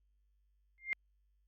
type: tone with exponential growth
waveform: sine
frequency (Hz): 2110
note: C7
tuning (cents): +14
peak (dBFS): -28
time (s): 0.78-0.93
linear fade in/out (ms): 0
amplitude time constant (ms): 32
effects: added 50 Hz sine -70 dBFS peak until 1.47 s + Opus 48 kbps